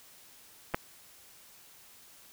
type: clicks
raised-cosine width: 0.5 ms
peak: -24 / -12 dBFS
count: 2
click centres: 0.739 / 0.745 s
effects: white hiss -56 dBFS RMS until 2.32 s